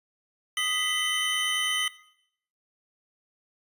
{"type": "tone cluster", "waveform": "square", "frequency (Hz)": [1245, 1982, 2071, 3046], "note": ["D#6", "B6", "C7", "F#7"], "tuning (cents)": [1, 6, -18, 50], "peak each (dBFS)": [-36, -32, -36, -28], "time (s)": [0.57, 1.88], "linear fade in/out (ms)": 2, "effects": ["noise-tail reverb RT60 0.7 s tail -17 dB re dry", "resampled to 32000 Hz"]}